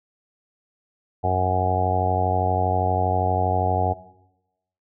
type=harmonic tone; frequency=92.5 Hz; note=F#2; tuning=in tune; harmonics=1 / 2 / 3 / 4 / 5 / 6 / 7 / 8 / 9; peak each=-24 / -33 / -34 / -32 / -29 / -34 / -28 / -23 / -27 dBFS; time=1.23-3.94 s; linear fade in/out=20 ms; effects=noise-tail reverb RT60 0.9 s tail -17 dB re dry